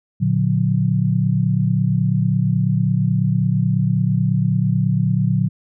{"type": "chord", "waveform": "sine", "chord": "Bb augmented", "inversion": "none", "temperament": "just", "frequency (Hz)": [116.54, 145.68, 182.1], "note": ["Bb2", "D3", "F#3"], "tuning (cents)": [0, -14, -27], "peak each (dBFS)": -19, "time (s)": [0.2, 5.49], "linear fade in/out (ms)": 20, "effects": []}